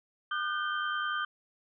sine tone cluster, 1207 / 1453 / 1543 / 3128 Hz, D6 / F#6 / G6 / G7, +47 / -32 / -28 / -4 cents, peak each -33 / -38 / -34 / -40 dBFS, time 0.31-1.25 s, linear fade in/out 5 ms, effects none

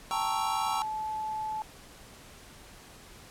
square chord, G diminished seventh, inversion none, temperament equal, 784 / 932.3 / 1108.7 / 1318.5 Hz, G5 / Bb5 / Db6 / Fb6, 0 / 0 / 0 / 0 cents, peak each -36 dBFS, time 0.11-0.82 s, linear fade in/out 0 ms
sine tone with pitch glide, 880 to 865.9 Hz, A5 to A5, 0 to -28 cents, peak -31 dBFS, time 0.13-1.62 s, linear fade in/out 0 ms, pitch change -28 cents, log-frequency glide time 0.26-0.77 s
effects pink hiss -51 dBFS RMS until 3.3 s + low-pass 12000 Hz 12 dB/octave

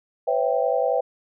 sine chord, C# half-diminished seventh, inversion third, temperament equal with one note detuned, 503.7 / 554.4 / 659.3 / 784 Hz, B4 / C#5 / E5 / G5, +34 / 0 / 0 / 0 cents, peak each -23 / -25 / -25 / -26 dBFS, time 0.27-1.01 s, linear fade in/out 10 ms, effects none

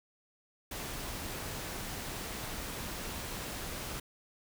pink noise, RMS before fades -40 dBFS, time 0.71-4 s, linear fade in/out 5 ms, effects none

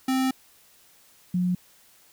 square / sine tone pair in turn, 261.6 / 180 Hz, C4 / F#3, 0 / -47 cents, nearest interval tritone, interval 647 cents, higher first, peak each -22 / -21 dBFS, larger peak second, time 0.08-0.31 / 1.34-1.55 s, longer first, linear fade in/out 5 ms, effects white hiss -57 dBFS RMS until 2.12 s

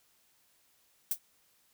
violet noise with exponential decay, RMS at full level -24 dBFS, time 1.11-1.19 s, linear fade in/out 5 ms, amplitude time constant 16 ms, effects white hiss -69 dBFS RMS until 1.73 s

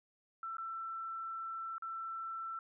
sine tone with dropouts, 1337 Hz, E6, 24 cents sharp, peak -39 dBFS, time 0.43-2.59 s, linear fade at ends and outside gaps 2 ms, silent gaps 0.569-0.582 / 1.782-1.822 s, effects none

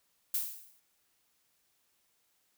violet noise with exponential decay, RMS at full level -29 dBFS, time 0.34-0.8 s, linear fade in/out 5 ms, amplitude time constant 99 ms, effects white hiss -74 dBFS RMS until 2.57 s

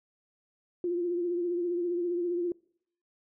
sine tone with vibrato, 349.2 Hz, F4, in tune, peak -27 dBFS, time 0.84-2.52 s, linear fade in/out 2 ms, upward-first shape triangle, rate 15 Hz, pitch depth 53 cents each way, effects noise-tail reverb RT60 0.7 s tail -25 dB re dry

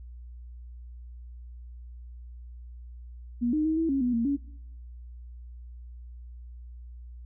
sine tone with pitch steps, 239.5 / 306.4 / 316.4 / 326.1 / 273 / 246.3 / 231.2 / 281.8 Hz, A#3 / D#4 / D#4 / E4 / C#4 / B3 / A#3 / C#4, +47 / -27 / +29 / -19 / -26 / -5 / -14 / +29 cents, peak -23 dBFS, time 3.41-4.37 s, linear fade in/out 20 ms, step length 120 ms, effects noise-tail reverb RT60 0.7 s tail -21 dB re dry + added 60 Hz sine -41 dBFS peak until 7.25 s

